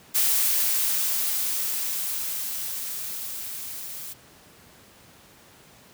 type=noise with level ramp; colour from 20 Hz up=blue; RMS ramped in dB=-21 to -37 dBFS; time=0.14-4.14 s; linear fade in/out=20 ms; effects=pink hiss -52 dBFS RMS until 5.93 s + high-pass 80 Hz 12 dB/octave